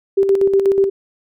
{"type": "tone with tremolo", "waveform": "sine", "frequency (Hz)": 392, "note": "G4", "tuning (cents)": 0, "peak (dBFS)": -9, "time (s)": [0.17, 0.9], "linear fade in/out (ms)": 10, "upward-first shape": "square", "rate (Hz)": 8.2, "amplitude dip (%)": 50, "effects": []}